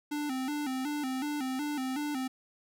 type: tone with vibrato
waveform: square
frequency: 277.2 Hz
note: C#4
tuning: in tune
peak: -32 dBFS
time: 0.11-2.28 s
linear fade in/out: 10 ms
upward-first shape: square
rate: 2.7 Hz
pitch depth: 110 cents each way
effects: none